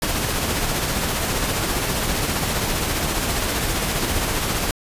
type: noise with tremolo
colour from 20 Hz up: pink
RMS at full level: -21 dBFS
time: 0.02-4.71 s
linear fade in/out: 2 ms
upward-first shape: sine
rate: 15 Hz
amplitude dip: 30%
effects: resampled to 32000 Hz